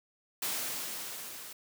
white noise with level ramp, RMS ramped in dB -33 to -46 dBFS, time 0.42-1.53 s, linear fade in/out 5 ms, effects high-pass 150 Hz 12 dB/octave

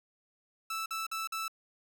sawtooth tone bursts, 1318.5 Hz, E6, in tune, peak -30 dBFS, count 4, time 0.7-1.481 s, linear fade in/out 5 ms, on 160 ms, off 47 ms, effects none

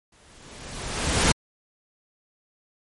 pink noise with exponential growth, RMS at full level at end -17 dBFS, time 0.12-1.32 s, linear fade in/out 5 ms, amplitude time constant 260 ms, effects MP3 48 kbps

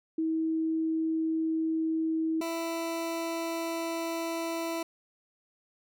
sine / 20% pulse tone pair in turn, 321.2 / 331.6 Hz, E4 / E4, -45 / +10 cents, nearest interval minor second, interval 55 cents, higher second, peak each -26 dBFS, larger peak neither, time 0.18-2.41 / 2.41-4.83 s, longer second, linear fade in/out 5 ms, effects none

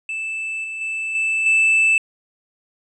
triangle tone with level steps, 2637 Hz, E7, in tune, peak -22 / -25 / -21 / -16 / -11 dBFS, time 0.09-1.98 s, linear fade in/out 2 ms, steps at 0.64 / 0.81 / 1.15 / 1.46 s, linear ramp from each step 2 ms, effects resampled to 22050 Hz

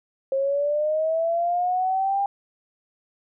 sine linear sweep, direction up, 534 to 804 Hz, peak -20 dBFS, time 0.32-2.26 s, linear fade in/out 2 ms, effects none

